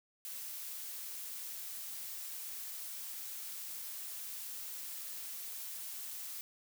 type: noise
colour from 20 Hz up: blue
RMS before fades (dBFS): -44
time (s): 0.25-6.41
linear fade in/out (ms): 0
effects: none